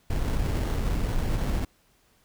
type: noise with sample-and-hold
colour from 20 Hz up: brown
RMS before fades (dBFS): -26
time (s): 0.1-1.65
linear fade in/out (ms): 5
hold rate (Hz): 2450
effects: pink hiss -64 dBFS RMS until 2.24 s